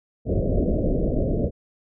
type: low-pass noise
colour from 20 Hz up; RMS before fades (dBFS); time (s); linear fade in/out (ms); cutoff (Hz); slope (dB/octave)
pink; -22; 0.25-1.51; 50; 650; 96
effects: none